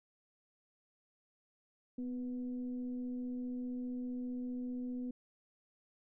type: tone with frequency modulation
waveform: sine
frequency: 249.6 Hz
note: B3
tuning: 19 cents sharp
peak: -37 dBFS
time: 1.98-5.11 s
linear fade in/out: 5 ms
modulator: 242 Hz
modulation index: 0.34
effects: none